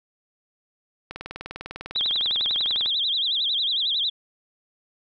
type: click train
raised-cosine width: 0.3 ms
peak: -18 dBFS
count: 36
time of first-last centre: 1.11-2.86 s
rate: 20 Hz
type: tone with vibrato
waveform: sine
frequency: 3556 Hz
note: A7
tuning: 18 cents sharp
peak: -21 dBFS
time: 1.95-4.1 s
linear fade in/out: 10 ms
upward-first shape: sine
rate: 11 Hz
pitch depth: 200 cents each way
effects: none